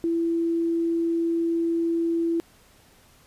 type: tone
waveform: sine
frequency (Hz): 334.2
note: E4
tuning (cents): +24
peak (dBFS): -21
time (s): 0.04-2.4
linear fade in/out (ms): 0
effects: pink hiss -56 dBFS RMS until 3.26 s + resampled to 32000 Hz